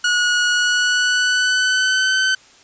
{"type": "tone with pitch glide", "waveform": "sawtooth", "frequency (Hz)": [1454, 1528.1], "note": ["F#6", "G6"], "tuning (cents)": [-31, -45], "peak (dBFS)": -11, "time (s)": [0.04, 2.35], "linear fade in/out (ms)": 5, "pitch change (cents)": 86, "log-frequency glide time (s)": [0.51, 2.16], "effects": ["white hiss -48 dBFS RMS until 2.63 s", "resampled to 16000 Hz"]}